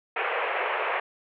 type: band-pass noise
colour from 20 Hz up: pink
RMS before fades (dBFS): -28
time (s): 0.16-1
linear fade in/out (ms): 5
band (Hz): 440 to 2700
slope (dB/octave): 48
effects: none